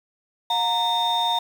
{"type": "tone cluster", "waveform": "sine", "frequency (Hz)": [717, 926, 3650], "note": ["F5", "A#5", "A#7"], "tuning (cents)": [45, -12, -37], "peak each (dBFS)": [-25, -21, -22], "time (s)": [0.5, 1.39], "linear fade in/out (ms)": 5, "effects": ["tanh soft clip ceiling -15 dBFS", "7-bit"]}